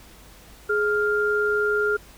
sine tone pair together, 418.8 / 1400 Hz, G#4 / F6, +15 / +4 cents, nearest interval octave + major sixth, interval 2089 cents, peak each -22 dBFS, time 0.69-1.97 s, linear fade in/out 10 ms, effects added 50 Hz sine -50 dBFS peak until 2.17 s + pink hiss -49 dBFS RMS until 2.17 s

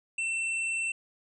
square tone, 2690 Hz, E7, 34 cents sharp, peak -29 dBFS, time 0.18-0.92 s, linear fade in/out 5 ms, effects resampled to 22050 Hz

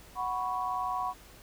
sine chord, F# suspended fourth, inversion none, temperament equal, 740 / 987.8 / 1108.7 Hz, F#5 / B5 / C#6, 0 / 0 / 0 cents, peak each -34 dBFS, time 0.15-1.14 s, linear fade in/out 50 ms, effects added 49 Hz sine -56 dBFS peak until 1.42 s + pink hiss -54 dBFS RMS until 1.42 s

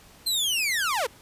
sawtooth linear sweep, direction down, 4186 to 415.3 Hz, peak -20 dBFS, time 0.26-1.07 s, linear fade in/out 10 ms, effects pink hiss -52 dBFS RMS until 1.21 s + resampled to 32000 Hz

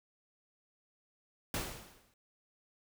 pink noise with exponential decay, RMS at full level -34 dBFS, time 1.54-2.14 s, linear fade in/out 2 ms, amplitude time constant 130 ms, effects none

